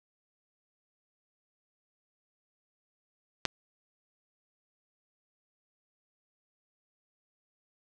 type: clicks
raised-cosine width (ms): 0.2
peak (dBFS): -8 / -29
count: 2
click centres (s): 3.453 / 3.459
effects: none

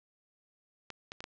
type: clicks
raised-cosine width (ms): 0.2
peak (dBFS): -24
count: 4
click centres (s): 0.903 / 1.119 / 1.205 / 1.241
effects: low-pass 6000 Hz 12 dB/octave

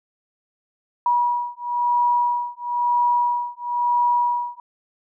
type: beating tone pair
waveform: sine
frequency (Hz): 965 / 966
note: B5 / B5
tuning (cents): -40 / -39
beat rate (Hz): 1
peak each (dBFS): -21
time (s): 1.06-4.6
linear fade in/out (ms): 2
effects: none

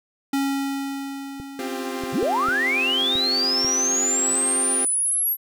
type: tone with exponential decay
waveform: square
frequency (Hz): 275.4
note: C#4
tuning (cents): -11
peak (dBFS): -20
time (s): 0.33-3.42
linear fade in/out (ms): 5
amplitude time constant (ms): 670
type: clicks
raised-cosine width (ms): 3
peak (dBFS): -22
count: 6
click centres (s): 1.4 / 2.037 / 2.229 / 2.486 / 3.155 / 3.647
type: chord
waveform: sawtooth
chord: C suspended fourth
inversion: none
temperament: equal with one note detuned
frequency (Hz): 261.6 / 349.2 / 396.8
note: C4 / F4 / G4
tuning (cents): 0 / 0 / +21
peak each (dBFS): -26 / -30 / -28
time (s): 1.59-4.85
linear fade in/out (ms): 2
type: linear sweep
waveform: sine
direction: up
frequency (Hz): 78.7 to 11680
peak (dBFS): -19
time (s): 2.12-5.37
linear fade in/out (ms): 50
effects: none

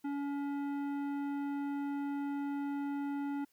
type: tone with tanh clipping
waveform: triangle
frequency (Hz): 283.2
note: C#4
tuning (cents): +37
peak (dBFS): -36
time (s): 0.04-3.45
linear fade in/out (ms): 10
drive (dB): 17
effects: white hiss -73 dBFS RMS until 3.52 s

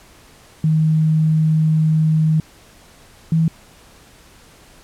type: tone pair in turn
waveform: sine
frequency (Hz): 157.1 / 162.17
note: D#3 / E3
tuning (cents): +17 / -28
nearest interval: minor second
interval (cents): 55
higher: second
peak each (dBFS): -12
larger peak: neither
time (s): 0.64-2.4 / 3.32-3.48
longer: first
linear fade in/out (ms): 2
effects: pink hiss -47 dBFS RMS until 4.83 s + low-pass 12000 Hz 12 dB/octave

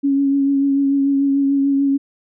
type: tone with vibrato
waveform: sine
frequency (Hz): 277.2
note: C#4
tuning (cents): 0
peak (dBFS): -13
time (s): 0.03-1.98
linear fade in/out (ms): 20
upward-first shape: triangle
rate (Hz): 6.8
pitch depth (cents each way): 25
effects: none

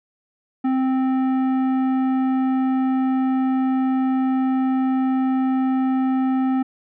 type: tone with tanh clipping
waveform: sine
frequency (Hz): 261.6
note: C4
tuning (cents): 0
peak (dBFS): -19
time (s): 0.64-6.63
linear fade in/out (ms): 10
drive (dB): 12
effects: none

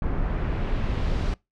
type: noise with low-pass filter sweep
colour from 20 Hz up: brown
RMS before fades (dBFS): -25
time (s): 0.02-1.34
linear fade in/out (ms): 2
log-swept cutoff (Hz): 1500 to 5300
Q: 1
effects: noise-tail reverb RT60 0.2 s tail -23 dB re dry

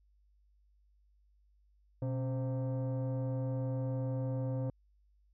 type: tone with frequency modulation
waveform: sine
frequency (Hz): 125.1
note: B2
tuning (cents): +23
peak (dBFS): -30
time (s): 2.02-4.7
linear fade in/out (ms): 2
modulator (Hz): 397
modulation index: 0.75
effects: tanh soft clip ceiling -30 dBFS + added 50 Hz sine -65 dBFS peak until 5.33 s

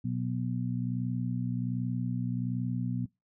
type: harmonic tone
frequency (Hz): 61.3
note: B1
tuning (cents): -12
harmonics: 2 / 3 / 4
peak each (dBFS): -32 / -34 / -35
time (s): 0.04-3.06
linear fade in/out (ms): 10
effects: noise-tail reverb RT60 0.2 s tail -22 dB re dry

